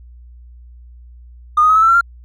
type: tone with pitch steps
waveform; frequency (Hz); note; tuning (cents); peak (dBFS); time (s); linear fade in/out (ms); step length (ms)
triangle; 1221 / 1247.4 / 1274.3 / 1301.8 / 1330 / 1358.7 / 1388.1; D#6 / D#6 / D#6 / E6 / E6 / F6 / F6; -33 / +4 / +41 / -22 / +15 / -48 / -11; -4; 1.57-2.011; 10; 63
effects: tanh soft clip ceiling -6 dBFS + added 60 Hz sine -37 dBFS peak until 2.24 s